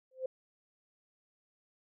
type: tone with exponential growth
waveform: sine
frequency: 519 Hz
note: C5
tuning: 14 cents flat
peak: -29 dBFS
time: 0.11-0.26 s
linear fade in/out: 5 ms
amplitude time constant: 31 ms
effects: none